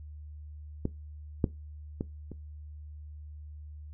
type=clicks; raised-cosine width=3 ms; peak=-16 / -11 / -18 / -27 dBFS; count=4; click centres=0.854 / 1.442 / 2.009 / 2.317 s; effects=noise-tail reverb RT60 0.2 s tail -19 dB re dry + added 75 Hz sine -42 dBFS peak until 3.93 s